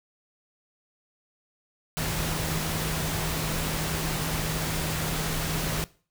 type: tone in noise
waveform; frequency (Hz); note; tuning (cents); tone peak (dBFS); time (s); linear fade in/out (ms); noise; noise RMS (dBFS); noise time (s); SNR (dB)
sine; 158.4; D#3; +31; -32; 1.97-5.84; 0; pink; -30; 1.97-5.84; -5
effects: noise-tail reverb RT60 0.4 s tail -20 dB re dry